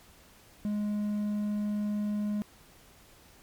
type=tone; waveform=triangle; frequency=208.3 Hz; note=G#3; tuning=5 cents sharp; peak=-26 dBFS; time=0.65-2.42 s; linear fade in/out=0 ms; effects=pink hiss -57 dBFS RMS until 3.42 s + MP3 96 kbps